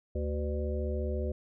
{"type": "harmonic tone with a mistuned harmonic", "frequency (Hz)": 74.6, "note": "D2", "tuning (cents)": 28, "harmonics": [1, 3, 5, 7, 8], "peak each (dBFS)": [-31, -40, -38, -39, -41], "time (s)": [0.15, 1.32], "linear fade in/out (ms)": 5, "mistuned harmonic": 7, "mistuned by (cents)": -67, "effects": []}